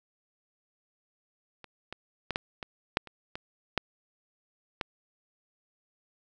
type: clicks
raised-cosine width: 0.3 ms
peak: -29 / -22 / -16 / -12 / -21 / -7 / -29 / -21 / -9 / -14 dBFS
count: 10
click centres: 1.643 / 1.926 / 2.307 / 2.359 / 2.628 / 2.971 / 3.073 / 3.355 / 3.777 / 4.812 s
effects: none